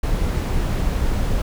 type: noise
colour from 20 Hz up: brown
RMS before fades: -20 dBFS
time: 0.03-1.42 s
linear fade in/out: 5 ms
effects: none